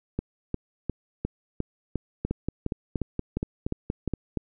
two click trains, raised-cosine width 3 ms, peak -14 / -14 dBFS, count 10 / 12, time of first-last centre 2.25-4.373 / 0.19-4.077 s, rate 4.24 / 2.83 Hz, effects none

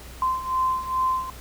sine beating tone pair, 1035 / 1037.4 Hz, C6 / C6, -19 / -15 cents, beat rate 2.4 Hz, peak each -27 / -23 dBFS, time 0.22-1.3 s, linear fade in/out 2 ms, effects added 60 Hz sine -42 dBFS peak until 1.4 s + pink hiss -44 dBFS RMS until 1.4 s

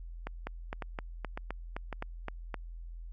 two click trains, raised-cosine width 0.5 ms, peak -22 / -21 dBFS, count 4 / 9, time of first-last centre 0.27-1.927 / 0.47-2.543 s, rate 1.81 / 3.86 Hz, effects added 42 Hz sine -41 dBFS peak until 3.12 s

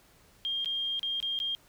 sine tone with dropouts, 3212 Hz, G7, 41 cents sharp, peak -29 dBFS, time 0.45-1.55 s, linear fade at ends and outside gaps 0 ms, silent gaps 0.646-0.658 / 0.994-1.03 / 1.202-1.227 / 1.39-1.401 s, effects pink hiss -61 dBFS RMS until 1.68 s

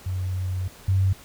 sine tone pair in turn, 92.5 / 95.49 Hz, F#2 / G2, 0 / -45 cents, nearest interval minor second, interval 55 cents, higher second, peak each -24 / -17 dBFS, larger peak second, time 0.06-0.68 / 0.88-1.13 s, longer first, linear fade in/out 5 ms, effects pink hiss -47 dBFS RMS until 1.24 s

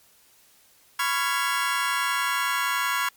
30% pulse chord, C# dominant seventh, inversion third, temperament just, 997.9 / 1108.7 / 1385.9 / 1663.1 Hz, B5 / C#6 / E#6 / G#6, +18 / 0 / -14 / +2 cents, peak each -26 dBFS, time 0.99-3.09 s, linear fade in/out 5 ms, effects white hiss -58 dBFS RMS until 3.16 s + MP3 96 kbps

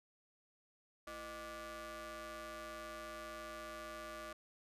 sawtooth ring-modulated tone, 278.2 Hz, C#4, 6 cents sharp, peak -39 dBFS, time 1.07-4.33 s, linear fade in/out 5 ms, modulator 892 Hz, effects resampled to 32000 Hz

